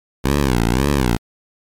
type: tone with vibrato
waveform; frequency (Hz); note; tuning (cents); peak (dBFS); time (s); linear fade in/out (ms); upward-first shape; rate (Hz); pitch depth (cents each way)
10% pulse; 64; C2; -38; -6; 0.24-1.17; 10; sine; 1.9; 210
effects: MP3 96 kbps